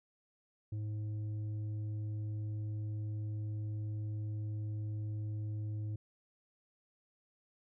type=tone with tanh clipping; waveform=triangle; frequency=106.2 Hz; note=G#2; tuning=39 cents sharp; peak=-37 dBFS; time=0.72-5.96 s; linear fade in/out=5 ms; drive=10 dB; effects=none